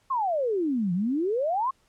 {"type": "exponential two-way sweep", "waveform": "sine", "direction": "down then up", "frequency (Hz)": [1108.7, 169.1, 1108.7], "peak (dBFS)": -23, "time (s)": [0.1, 1.71], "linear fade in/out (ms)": 10, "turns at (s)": 0.93, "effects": ["pink hiss -66 dBFS RMS until 1.88 s", "low-pass 10000 Hz 12 dB/octave"]}